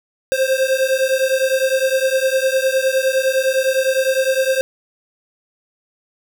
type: beating tone pair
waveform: square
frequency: 523.3 / 533.1 Hz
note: C5 / C5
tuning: 0 / +32 cents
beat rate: 9.8 Hz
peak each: -18 / -19 dBFS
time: 0.32-4.61 s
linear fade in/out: 0 ms
effects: none